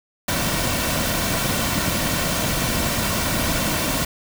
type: noise with comb filter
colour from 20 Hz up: pink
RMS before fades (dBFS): -22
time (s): 0.28-4.05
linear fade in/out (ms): 5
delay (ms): 2.4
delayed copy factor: -0.5
effects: none